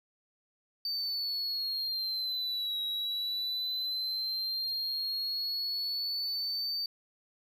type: linear two-way sweep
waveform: triangle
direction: down then up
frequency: 4603 to 3850 to 4603 Hz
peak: -30 dBFS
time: 0.85-6.86 s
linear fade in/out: 2 ms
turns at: 2.81 s
effects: none